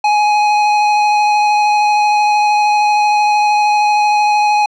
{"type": "tone with vibrato", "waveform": "square", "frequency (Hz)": 837, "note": "G#5", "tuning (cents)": 13, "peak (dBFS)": -10, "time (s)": [0.04, 4.66], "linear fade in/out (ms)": 5, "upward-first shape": "sine", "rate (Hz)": 13, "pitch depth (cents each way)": 10, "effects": ["low-pass 4000 Hz 12 dB/octave"]}